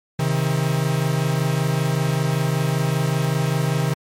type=tone pair together; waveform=45% pulse; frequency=133.2 / 158.4 Hz; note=C3 / D#3; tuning=+31 / +31 cents; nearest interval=minor third; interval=300 cents; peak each=-21 dBFS; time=0.19-3.94 s; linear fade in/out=5 ms; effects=MP3 64 kbps